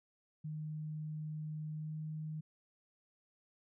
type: tone with pitch glide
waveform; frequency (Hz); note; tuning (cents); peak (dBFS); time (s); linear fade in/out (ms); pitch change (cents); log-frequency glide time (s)
sine; 153.9 to 155.24; D#3 to D#3; -19 to -4; -39; 0.44-2.41; 10; +15; 1.73-1.95
effects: none